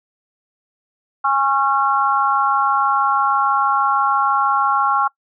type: harmonic tone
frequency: 273.8 Hz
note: C#4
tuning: 21 cents flat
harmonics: 3 / 4 / 5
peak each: -19 / -18 / -18 dBFS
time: 1.24-5.08 s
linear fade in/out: 10 ms
effects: noise-tail reverb RT60 0.1 s tail -23 dB re dry